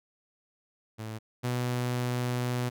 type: tone pair in turn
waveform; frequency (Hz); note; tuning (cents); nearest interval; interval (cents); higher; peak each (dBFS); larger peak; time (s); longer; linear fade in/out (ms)
sawtooth; 110 / 123.44; A2 / B2; 0 / 0; major second; 200; second; -32 / -24; second; 0.98-1.19 / 1.43-2.7; second; 20
effects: none